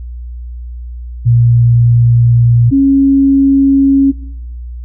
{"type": "tone pair in turn", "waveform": "sine", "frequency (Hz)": [118.6, 274], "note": ["A#2", "C#4"], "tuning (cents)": [30, -20], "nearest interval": "octave + major second", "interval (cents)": 1450, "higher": "second", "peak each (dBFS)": -5, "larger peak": "neither", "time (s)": [[1.25, 2.71], [2.71, 4.12]], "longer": "first", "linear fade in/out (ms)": 20, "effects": ["noise-tail reverb RT60 0.7 s tail -19 dB re dry", "added 60 Hz sine -22 dBFS peak until 4.84 s"]}